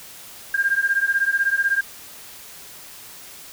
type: beating tone pair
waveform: sine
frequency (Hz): 1597 / 1613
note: G6 / G6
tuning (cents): +32 / +49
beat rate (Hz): 16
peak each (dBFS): -20 / -21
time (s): 0.54-1.81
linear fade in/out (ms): 5
effects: white hiss -41 dBFS RMS until 3.52 s